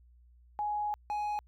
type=tone pair in turn; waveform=sine / triangle; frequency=835 / 835 Hz; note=G#5 / G#5; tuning=+9 / +9 cents; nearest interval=unison; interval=0 cents; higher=neither; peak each=-30 / -29 dBFS; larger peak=second; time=0.59-0.94 / 1.1-1.39 s; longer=first; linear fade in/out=0 ms; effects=added 60 Hz sine -57 dBFS peak until 1.47 s